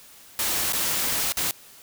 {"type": "noise with dropouts", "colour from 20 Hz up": "white", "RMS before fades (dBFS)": -25, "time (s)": [0.39, 1.51], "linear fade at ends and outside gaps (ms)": 1, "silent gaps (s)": [[0.724, 0.732], [1.322, 1.37]], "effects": ["white hiss -49 dBFS RMS until 1.82 s"]}